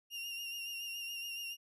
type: tone with vibrato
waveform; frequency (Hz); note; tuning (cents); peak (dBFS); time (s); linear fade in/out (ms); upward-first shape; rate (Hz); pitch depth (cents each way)
35% pulse; 2794; F7; 0; -38; 0.1-1.57; 50; sine; 7.1; 31
effects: resampled to 32000 Hz